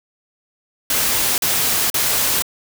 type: noise bursts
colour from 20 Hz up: white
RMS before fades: -18 dBFS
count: 3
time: 0.9-2.422 s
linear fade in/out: 2 ms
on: 480 ms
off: 41 ms
effects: none